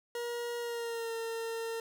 40% pulse tone with pitch glide, 475.9 to 456 Hz, A#4 to A#4, +36 to -38 cents, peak -34 dBFS, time 0.15-1.8 s, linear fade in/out 2 ms, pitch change -74 cents, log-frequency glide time 0.59-1.13 s, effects none

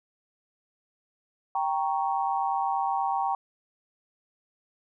sine chord, G diminished, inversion none, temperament equal, 784 / 932.3 / 1108.7 Hz, G5 / Bb5 / Db6, 0 / 0 / 0 cents, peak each -27 / -29 / -32 dBFS, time 1.55-3.35 s, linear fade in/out 2 ms, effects none

